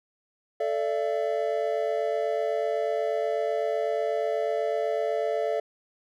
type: chord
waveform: triangle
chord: A suspended fourth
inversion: none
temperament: equal with one note detuned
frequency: 440 / 587.3 / 675.4 Hz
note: A4 / D5 / E5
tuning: 0 / 0 / +42 cents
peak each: -27 dBFS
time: 0.6-5.6 s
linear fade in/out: 5 ms
effects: none